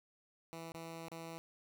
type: tone with dropouts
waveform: 10% pulse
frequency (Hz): 164.81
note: E3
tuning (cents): 0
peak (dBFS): -37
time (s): 0.53-1.38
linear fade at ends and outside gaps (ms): 0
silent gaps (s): 0.719-0.743 / 1.083-1.116
effects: none

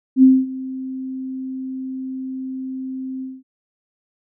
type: tone with ADSR envelope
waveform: sine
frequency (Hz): 261.6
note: C4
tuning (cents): 0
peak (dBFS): -5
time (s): 0.16-3.43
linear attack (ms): 68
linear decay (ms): 230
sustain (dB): -20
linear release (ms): 210
effects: none

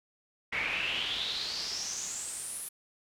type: noise with band-pass filter sweep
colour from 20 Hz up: brown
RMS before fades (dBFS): -35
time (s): 0.52-2.69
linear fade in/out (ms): 10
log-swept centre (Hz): 2100 to 11000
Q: 6.8
effects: none

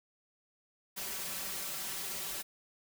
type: noise with comb filter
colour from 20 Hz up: white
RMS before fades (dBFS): -39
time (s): 0.96-2.43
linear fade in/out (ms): 20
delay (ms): 5.2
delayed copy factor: +1
effects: none

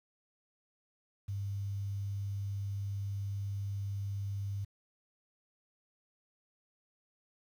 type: tone with quantisation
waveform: sine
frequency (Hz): 99.6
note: G2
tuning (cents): +28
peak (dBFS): -34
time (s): 1.28-4.65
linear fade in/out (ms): 10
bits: 10
effects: none

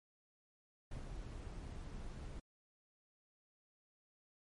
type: noise with ADSR envelope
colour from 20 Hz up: brown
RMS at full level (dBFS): -45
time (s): 0.91-2.4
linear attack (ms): 6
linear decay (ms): 130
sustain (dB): -2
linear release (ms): 8
effects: MP3 48 kbps

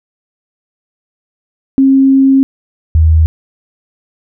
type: tone pair in turn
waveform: sine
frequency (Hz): 269.1 / 79.7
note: C4 / D#2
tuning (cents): +49 / +42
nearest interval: octave + major sixth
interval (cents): 2107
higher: first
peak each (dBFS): -4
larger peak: neither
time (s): 1.78-2.43 / 2.95-3.26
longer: first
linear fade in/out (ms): 0
effects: none

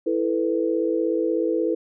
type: chord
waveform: sine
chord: E suspended fourth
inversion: none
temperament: equal with one note detuned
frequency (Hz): 329.6 / 440 / 496.5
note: E4 / A4 / B4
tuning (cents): 0 / 0 / +9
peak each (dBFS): -23 / -25 / -25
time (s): 0.06-1.75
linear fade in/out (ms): 10
effects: none

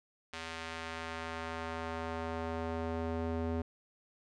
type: tone with band-pass filter sweep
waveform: square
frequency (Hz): 82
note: E2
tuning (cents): -9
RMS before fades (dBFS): -38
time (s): 0.33-3.62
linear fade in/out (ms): 5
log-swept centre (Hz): 2700 to 350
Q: 0.72
effects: resampled to 22050 Hz

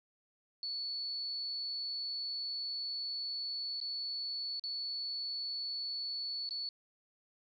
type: tone with dropouts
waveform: sine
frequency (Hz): 4435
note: C#8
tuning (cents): 0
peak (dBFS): -36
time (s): 0.63-6.69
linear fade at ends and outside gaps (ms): 1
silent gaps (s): 3.802-3.813 / 4.596-4.638 / 6.491-6.508
effects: none

